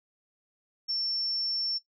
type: tone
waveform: sine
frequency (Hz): 5420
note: E8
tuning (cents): +47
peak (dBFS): -27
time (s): 0.88-1.79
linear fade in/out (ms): 20
effects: noise-tail reverb RT60 0.1 s tail -17 dB re dry